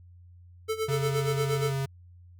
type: tone with tremolo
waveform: square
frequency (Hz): 440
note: A4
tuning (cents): 0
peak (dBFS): -26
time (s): 0.68-1.73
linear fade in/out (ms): 20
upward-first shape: sine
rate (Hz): 8.5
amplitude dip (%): 80
type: tone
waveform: square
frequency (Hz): 136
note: C#3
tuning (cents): -33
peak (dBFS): -28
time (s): 0.88-1.86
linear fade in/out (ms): 10
effects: added 88 Hz sine -49 dBFS peak until 2.39 s